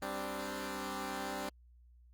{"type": "chord", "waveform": "10% pulse", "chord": "G suspended fourth", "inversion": "none", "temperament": "equal", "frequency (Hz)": [196, 261.6, 293.7], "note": ["G3", "C4", "D4"], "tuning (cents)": [0, 0, 0], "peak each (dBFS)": -34, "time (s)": [0.02, 1.49], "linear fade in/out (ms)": 2, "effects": ["added 60 Hz sine -58 dBFS peak until 2.13 s", "Opus 32 kbps"]}